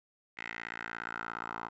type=tone with band-pass filter sweep; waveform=10% pulse; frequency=57.1 Hz; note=A#1; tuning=35 cents flat; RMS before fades=-41 dBFS; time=0.37-1.69 s; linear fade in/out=10 ms; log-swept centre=2100 to 1100 Hz; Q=3.9; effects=resampled to 16000 Hz